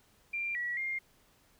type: tone with pitch steps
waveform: sine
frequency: 2377 / 1932 / 2118 Hz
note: D7 / B6 / C7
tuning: +20 / -39 / +21 cents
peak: -32 dBFS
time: 0.33-0.99 s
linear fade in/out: 10 ms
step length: 220 ms
effects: pink hiss -66 dBFS RMS until 1.59 s